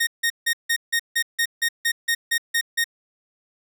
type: tone bursts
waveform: sawtooth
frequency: 1855 Hz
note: A#6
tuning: 9 cents flat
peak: -15 dBFS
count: 13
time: 0-2.843 s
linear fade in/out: 10 ms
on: 71 ms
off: 160 ms
effects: none